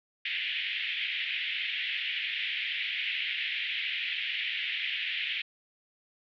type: band-pass noise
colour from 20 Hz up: white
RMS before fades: -33 dBFS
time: 0.25-5.42 s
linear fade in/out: 5 ms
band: 1900 to 3300 Hz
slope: 48 dB/octave
effects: none